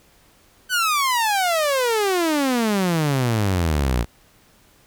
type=exponential sweep; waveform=sawtooth; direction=down; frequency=1533 to 55.5 Hz; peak=-14 dBFS; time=0.69-4.06 s; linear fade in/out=50 ms; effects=pink hiss -55 dBFS RMS until 4.86 s